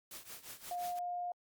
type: noise with tremolo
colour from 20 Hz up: white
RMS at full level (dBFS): -46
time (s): 0.11-0.99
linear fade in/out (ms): 2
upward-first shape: triangle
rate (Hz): 5.7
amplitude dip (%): 90
type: tone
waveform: sine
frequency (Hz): 709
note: F5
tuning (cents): +26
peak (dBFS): -36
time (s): 0.71-1.32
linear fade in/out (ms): 2
effects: Opus 48 kbps